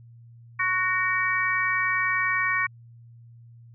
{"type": "harmonic tone with a mistuned harmonic", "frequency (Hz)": 370, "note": "F#4", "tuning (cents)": 0, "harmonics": [3, 4, 5, 6], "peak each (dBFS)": [-28, -31, -25, -27], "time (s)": [0.59, 2.67], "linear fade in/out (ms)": 10, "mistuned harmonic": 6, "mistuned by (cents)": 46, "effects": ["added 117 Hz sine -46 dBFS peak until 3.74 s"]}